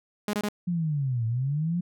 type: tone bursts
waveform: sawtooth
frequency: 207.7 Hz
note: G#3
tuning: in tune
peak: -22 dBFS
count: 3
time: 0.28-0.487 s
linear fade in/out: 2 ms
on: 53 ms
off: 24 ms
type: linear two-way sweep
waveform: sine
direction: down then up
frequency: 180 to 110.6 to 180 Hz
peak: -24 dBFS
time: 0.67-1.81 s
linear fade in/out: 10 ms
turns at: 1.26 s
effects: none